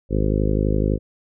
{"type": "harmonic tone", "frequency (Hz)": 51.91, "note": "G#1", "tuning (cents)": 0, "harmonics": [1, 2, 3, 4, 5, 6, 7, 8, 9, 10], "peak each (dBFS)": [-21, -24, -26, -27, -28, -29, -29, -30, -31, -31], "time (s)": [0.09, 0.99], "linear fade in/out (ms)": 50, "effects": []}